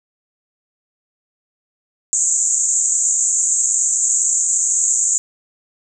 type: band-pass noise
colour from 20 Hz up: white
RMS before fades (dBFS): -17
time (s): 2.13-5.18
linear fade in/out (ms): 0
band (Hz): 6700 to 7700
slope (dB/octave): 96
effects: none